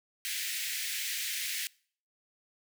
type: high-pass noise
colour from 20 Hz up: pink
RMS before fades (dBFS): -35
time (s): 0.25-1.67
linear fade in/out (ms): 0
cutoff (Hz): 1800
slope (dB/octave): 48
effects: noise-tail reverb RT60 0.5 s tail -24 dB re dry